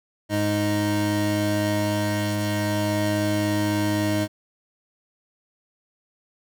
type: tone pair together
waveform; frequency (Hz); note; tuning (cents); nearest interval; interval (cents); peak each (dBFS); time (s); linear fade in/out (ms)
25% pulse; 103.82 / 311.1; G#2 / D#4; 0 / 0; octave + perfect fifth; 1900; -21 / -20; 0.29-4.28; 50
effects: none